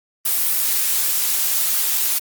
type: noise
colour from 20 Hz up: blue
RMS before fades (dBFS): -19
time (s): 0.25-2.19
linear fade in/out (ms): 10
effects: Opus 32 kbps